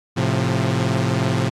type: chord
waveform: sawtooth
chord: F major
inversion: first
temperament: equal with one note detuned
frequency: 110 / 132.64 / 174.61 Hz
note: A2 / C3 / F3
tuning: 0 / +24 / 0 cents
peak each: -18 / -17 / -20 dBFS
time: 0.16-1.5 s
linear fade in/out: 20 ms
effects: low-pass 7000 Hz 12 dB/octave + AAC 64 kbps